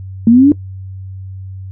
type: exponential sweep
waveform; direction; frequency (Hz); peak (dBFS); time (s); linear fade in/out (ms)
sine; up; 221.8 to 300.6; -3; 0.27-0.52; 2
effects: noise-tail reverb RT60 0.1 s tail -20 dB re dry + added 95 Hz sine -25 dBFS peak until 1.71 s